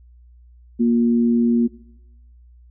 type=tone pair together; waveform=sine; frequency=235.3 / 356.7 Hz; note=A#3 / F4; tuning=+16 / +37 cents; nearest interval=perfect fifth; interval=721 cents; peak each=-14 / -24 dBFS; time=0.79-1.68 s; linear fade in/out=20 ms; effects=noise-tail reverb RT60 0.9 s tail -20 dB re dry + added 60 Hz sine -45 dBFS peak until 2.7 s